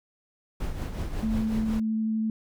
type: noise with tremolo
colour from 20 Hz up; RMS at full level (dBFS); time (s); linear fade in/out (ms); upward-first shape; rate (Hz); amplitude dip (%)
brown; -29; 0.6-1.8; 5; triangle; 5.5; 60
type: tone with vibrato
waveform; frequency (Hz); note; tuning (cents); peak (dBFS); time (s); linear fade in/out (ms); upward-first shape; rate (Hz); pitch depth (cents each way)
sine; 219.9; A3; -1; -24; 1.23-2.3; 2; sine; 12; 8
effects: none